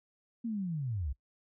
sine linear sweep, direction down, 238.1 to 59.1 Hz, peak -32 dBFS, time 0.44-1.13 s, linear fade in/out 10 ms, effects noise-tail reverb RT60 0.1 s tail -21 dB re dry

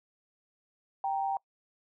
sine tone pair together, 784 / 932.7 Hz, G5 / A#5, 0 / +1 cents, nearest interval minor third, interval 301 cents, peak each -29 / -35 dBFS, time 1.04-1.37 s, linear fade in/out 2 ms, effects noise-tail reverb RT60 0.1 s tail -24 dB re dry

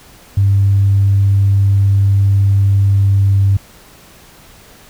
sine tone with pitch glide, 99 to 98.37 Hz, G2 to G2, +18 to +7 cents, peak -7 dBFS, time 0.37-3.57 s, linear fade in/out 5 ms, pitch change -11 cents, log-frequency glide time 2.9-3.41 s, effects tanh soft clip ceiling -3 dBFS + pink hiss -42 dBFS RMS until 4.89 s

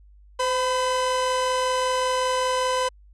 45% pulse tone pair together, 514 / 1002.8 Hz, C5 / B5, -31 / +26 cents, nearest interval octave, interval 1157 cents, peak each -24 dBFS, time 0.39-2.89 s, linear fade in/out 10 ms, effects added 50 Hz sine -48 dBFS peak until 3.13 s + resampled to 22050 Hz

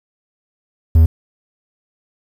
triangle tone, 80.7 Hz, E2, 36 cents flat, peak -4 dBFS, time 0.95-1.06 s, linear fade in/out 5 ms, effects 7-bit

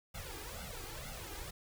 pink noise with flanger, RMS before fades -45 dBFS, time 0.14-1.51 s, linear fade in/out 10 ms, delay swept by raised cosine 1.4 to 2.5 ms, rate 2.1 Hz, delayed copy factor +1, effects none

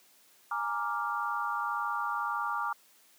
sine chord, Bb dominant seventh, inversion third, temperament equal, 830.6 / 932.3 / 1174.7 / 1396.9 Hz, Ab5 / Bb5 / D6 / F6, 0 / 0 / 0 / 0 cents, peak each -38 / -36 / -33 / -36 dBFS, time 0.51-2.73 s, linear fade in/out 5 ms, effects white hiss -62 dBFS RMS until 3.18 s + high-pass 200 Hz 12 dB/octave

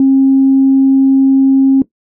sine tone, 268.9 Hz, C4, 47 cents sharp, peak -4 dBFS, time 0-1.82 s, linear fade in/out 2 ms, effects noise-tail reverb RT60 0.1 s tail -17 dB re dry + tanh soft clip ceiling 0 dBFS

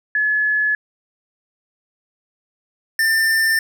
sine / square tone pair in turn, 1708 / 1792.4 Hz, G#6 / A6, +48 / +32 cents, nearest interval minor second, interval 84 cents, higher second, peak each -15 dBFS, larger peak neither, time 0.15-0.75 / 2.99-3.59 s, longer neither, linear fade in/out 2 ms, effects none

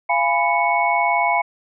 sine tone cluster, 689 / 827 / 992 / 2211 Hz, F5 / G#5 / B5 / C#7, -24 / -8 / +7 / -5 cents, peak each -21 dBFS, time 0.09-1.42 s, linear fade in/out 10 ms, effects none

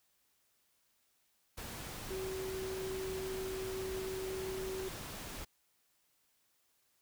sine tone in noise, 378.6 Hz, F#4, 40 cents sharp, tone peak -38 dBFS, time 2.1-4.89 s, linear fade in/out 10 ms, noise pink, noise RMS -45 dBFS, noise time 1.57-5.45 s, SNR +4 dB, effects white hiss -75 dBFS RMS until 7.01 s

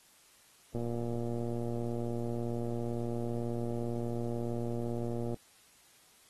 click train, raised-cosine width 2 ms, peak -24 dBFS, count 543, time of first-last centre 0.75-5.343 s, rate 118 Hz, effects white hiss -62 dBFS RMS until 6.29 s + AAC 32 kbps

